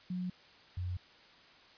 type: tone pair in turn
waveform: sine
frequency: 181.2 / 90.23 Hz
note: F#3 / F#2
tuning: -36 / -43 cents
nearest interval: octave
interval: 1207 cents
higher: first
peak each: -34 / -34 dBFS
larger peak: neither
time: 0.1-0.3 / 0.77-0.97 s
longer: neither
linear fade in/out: 5 ms
effects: white hiss -59 dBFS RMS until 1.77 s + resampled to 11025 Hz